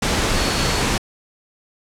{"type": "tone in noise", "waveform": "sine", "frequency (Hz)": 4390, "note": "C#8", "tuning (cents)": -18, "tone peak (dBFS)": -29, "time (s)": [0.36, 0.81], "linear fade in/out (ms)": 5, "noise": "pink", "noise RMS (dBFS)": -19, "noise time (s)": [0.02, 0.98], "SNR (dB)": -13, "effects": ["low-pass 8000 Hz 12 dB/octave"]}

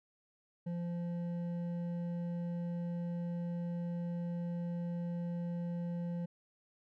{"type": "tone with hard clipping", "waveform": "sine", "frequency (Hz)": 172.7, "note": "F3", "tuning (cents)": -19, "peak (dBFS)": -37, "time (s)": [0.66, 6.26], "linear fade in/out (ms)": 10, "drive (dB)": 7, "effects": []}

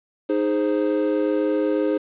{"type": "chord", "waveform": "triangle", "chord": "Ab major", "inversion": "second", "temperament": "equal with one note detuned", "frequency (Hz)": [309.3, 415.3, 523.3], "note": ["Eb4", "Ab4", "C5"], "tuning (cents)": [-10, 0, 0], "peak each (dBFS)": [-20, -22, -22], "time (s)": [0.29, 1.98], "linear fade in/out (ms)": 10, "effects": ["resampled to 8000 Hz", "8-bit"]}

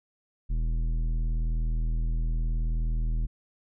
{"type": "tone with tanh clipping", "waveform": "sine", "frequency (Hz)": 40.39, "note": "E1", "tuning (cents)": -35, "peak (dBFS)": -26, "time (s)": [0.49, 3.27], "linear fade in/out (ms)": 20, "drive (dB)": 11, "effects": []}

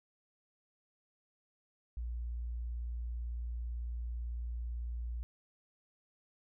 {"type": "tone", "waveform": "sine", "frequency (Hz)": 59, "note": "A#1", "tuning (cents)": 22, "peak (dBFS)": -36, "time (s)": [1.97, 5.23], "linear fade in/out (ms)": 0, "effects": []}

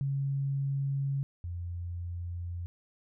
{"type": "tone pair in turn", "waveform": "sine", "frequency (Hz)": [138.1, 87], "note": ["C#3", "F2"], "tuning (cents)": [-6, -6], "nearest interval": "minor sixth", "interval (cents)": 800, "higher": "first", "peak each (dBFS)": [-28, -34], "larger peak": "first", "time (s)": [[0.01, 1.23], [1.44, 2.66]], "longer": "neither", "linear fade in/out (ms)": 0, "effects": []}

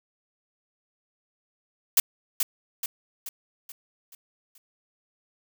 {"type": "noise with echo", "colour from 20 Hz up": "blue", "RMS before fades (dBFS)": -18, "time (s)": [1.97, 2], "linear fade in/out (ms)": 2, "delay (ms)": 430, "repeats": 6, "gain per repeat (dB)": -6, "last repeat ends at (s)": 4.58, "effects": []}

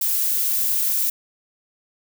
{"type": "noise", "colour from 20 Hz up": "violet", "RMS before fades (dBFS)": -21, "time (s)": [0.01, 1.1], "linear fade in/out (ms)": 5, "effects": []}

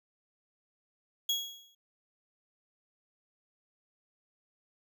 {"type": "tone with exponential decay", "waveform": "35% pulse", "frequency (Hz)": 3322, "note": "G#7", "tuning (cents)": 0, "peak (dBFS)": -24, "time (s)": [1.29, 1.75], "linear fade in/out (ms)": 5, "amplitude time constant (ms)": 100, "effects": []}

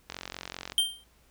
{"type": "click train", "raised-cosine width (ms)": 0.2, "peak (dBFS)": -19, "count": 29, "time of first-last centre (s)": [0.1, 0.721], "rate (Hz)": 45.1}
{"type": "tone with exponential decay", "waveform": "square", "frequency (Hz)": 3157, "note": "G7", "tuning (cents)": 12, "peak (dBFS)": -19, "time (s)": [0.78, 1.04], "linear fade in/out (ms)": 1, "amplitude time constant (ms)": 55}
{"effects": ["added 60 Hz sine -64 dBFS peak until 1.3 s", "pink hiss -64 dBFS RMS until 1.3 s"]}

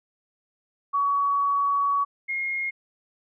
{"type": "tone pair in turn", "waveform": "sine", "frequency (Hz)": [1128, 2144], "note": ["C#6", "C7"], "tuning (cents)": [30, 42], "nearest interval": "major seventh", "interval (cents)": 1112, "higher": "second", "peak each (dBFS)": [-20, -25], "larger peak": "first", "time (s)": [[0.93, 2.05], [2.28, 2.71]], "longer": "first", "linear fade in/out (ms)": 20, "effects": []}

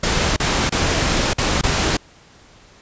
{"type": "noise with dropouts", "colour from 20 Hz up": "pink", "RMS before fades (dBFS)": -18, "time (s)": [0.03, 1.97], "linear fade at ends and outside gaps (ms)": 5, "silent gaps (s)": [[0.364, 0.399], [0.695, 0.721], [1.334, 1.382], [1.613, 1.635]], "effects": ["pink hiss -48 dBFS RMS until 2.81 s", "resampled to 16000 Hz"]}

